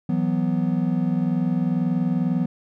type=chord; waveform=triangle; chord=E suspended second; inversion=none; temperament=equal; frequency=164.81 / 185 / 246.9 Hz; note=E3 / F#3 / B3; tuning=0 / 0 / 0 cents; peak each=-22 dBFS; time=0.09-2.46 s; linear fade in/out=5 ms; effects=none